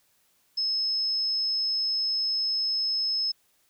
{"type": "tone", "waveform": "sine", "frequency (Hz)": 5190, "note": "E8", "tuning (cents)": -28, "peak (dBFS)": -24, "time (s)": [0.57, 3.32], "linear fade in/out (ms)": 10, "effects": ["white hiss -67 dBFS RMS until 3.69 s"]}